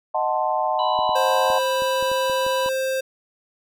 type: chord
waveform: sine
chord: D# diminished seventh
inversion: none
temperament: equal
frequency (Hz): 622.3 / 740 / 880 / 1046.5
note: D#5 / F#5 / A5 / C6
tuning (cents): 0 / 0 / 0 / 0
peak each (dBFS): -25 / -24 / -24 / -27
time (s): 0.14-1.59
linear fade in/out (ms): 10
type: harmonic tone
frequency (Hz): 986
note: B5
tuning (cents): -3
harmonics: 1 / 3 / 4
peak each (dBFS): -24 / -34 / -33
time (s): 0.79-2.69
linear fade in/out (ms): 2
type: clicks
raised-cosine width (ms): 2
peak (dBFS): -24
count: 9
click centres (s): 0.99 / 1.093 / 1.502 / 1.821 / 2.026 / 2.116 / 2.298 / 2.465 / 2.661
type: tone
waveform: square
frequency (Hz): 527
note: C5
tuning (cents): +12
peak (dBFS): -22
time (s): 1.15-3.01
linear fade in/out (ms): 10
effects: none